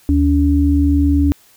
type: tone pair together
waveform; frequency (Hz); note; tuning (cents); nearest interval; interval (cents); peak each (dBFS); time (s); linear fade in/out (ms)
sine; 76.23 / 284.5; D#2 / C#4; -35 / +45; octave + major seventh; 2280; -13; 0.09-1.32; 0
effects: white hiss -50 dBFS RMS until 1.56 s